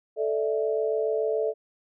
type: chord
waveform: sine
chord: A suspended fourth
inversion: none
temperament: equal with one note detuned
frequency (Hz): 440 / 587.3 / 654.3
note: A4 / D5 / E5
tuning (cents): 0 / 0 / -13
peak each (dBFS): -25 / -30 / -30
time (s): 0.16-1.54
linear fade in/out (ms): 50
effects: none